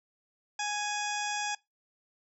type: harmonic tone with a mistuned harmonic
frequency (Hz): 830.6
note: G#5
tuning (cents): 0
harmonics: 1 / 2 / 3 / 4 / 6 / 7 / 8 / 9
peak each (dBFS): -34 / -37 / -39 / -40 / -42 / -42 / -43 / -44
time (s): 0.59-1.55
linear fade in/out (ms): 5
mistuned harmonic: 4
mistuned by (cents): +24
effects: noise-tail reverb RT60 0.2 s tail -23 dB re dry